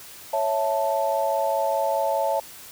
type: chord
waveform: sine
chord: A major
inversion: first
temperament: equal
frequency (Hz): 554.4 / 659.3 / 880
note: C#5 / E5 / A5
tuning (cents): 0 / 0 / 0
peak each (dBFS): -25 / -25 / -25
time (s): 0.33-2.4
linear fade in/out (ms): 5
effects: white hiss -43 dBFS RMS until 2.71 s